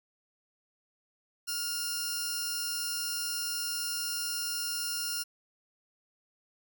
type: tone pair together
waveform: 10% pulse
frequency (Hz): 1408 / 5323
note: F6 / E8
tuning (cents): +14 / +16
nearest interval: octave + major seventh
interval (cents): 2302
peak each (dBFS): -28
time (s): 1.47-5.24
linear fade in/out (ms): 20
effects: none